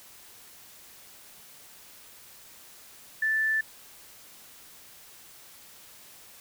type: tone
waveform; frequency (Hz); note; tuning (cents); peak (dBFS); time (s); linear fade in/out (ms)
sine; 1760; A6; 0; -23; 3.22-3.61; 5
effects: white hiss -51 dBFS RMS until 6.4 s